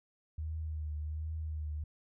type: tone with vibrato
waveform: sine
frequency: 77.4 Hz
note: D#2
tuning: 9 cents flat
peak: -35 dBFS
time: 0.38-1.84 s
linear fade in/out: 5 ms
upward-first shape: triangle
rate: 1.3 Hz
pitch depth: 49 cents each way
effects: none